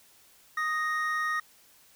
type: tone pair together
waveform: triangle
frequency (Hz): 1244.5 / 1864.7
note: D#6 / A#6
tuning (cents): 0 / 0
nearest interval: perfect fifth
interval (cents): 700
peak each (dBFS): -28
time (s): 0.57-1.4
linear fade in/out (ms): 5
effects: white hiss -59 dBFS RMS until 1.95 s